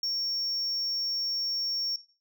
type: tone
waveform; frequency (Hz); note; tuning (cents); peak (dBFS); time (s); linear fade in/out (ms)
sine; 5500; F8; -27; -25; 0.03-1.96; 2
effects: noise-tail reverb RT60 0.4 s tail -21 dB re dry + tanh soft clip ceiling -26 dBFS